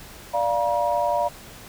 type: chord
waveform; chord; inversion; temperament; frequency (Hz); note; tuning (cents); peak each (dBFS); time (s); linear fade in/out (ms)
sine; Bb major; first; equal with one note detuned; 587.3 / 698.5 / 955.2; D5 / F5 / Bb5; 0 / 0 / +42; -24; 0.33-1.29; 20
effects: pink hiss -43 dBFS RMS until 1.68 s